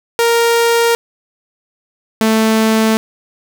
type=tone pair in turn; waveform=sawtooth; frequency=466.2 / 220.8 Hz; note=A#4 / A3; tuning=0 / +6 cents; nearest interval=octave + minor second; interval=1294 cents; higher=first; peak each=-6 dBFS; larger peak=neither; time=0.19-0.95 / 2.21-2.97 s; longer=neither; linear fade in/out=0 ms; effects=none